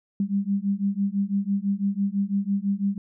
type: beating tone pair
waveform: sine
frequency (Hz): 196 / 202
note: G3 / G#3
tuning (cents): 0 / -48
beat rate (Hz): 6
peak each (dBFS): -25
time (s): 0.2-2.98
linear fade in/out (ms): 2
effects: none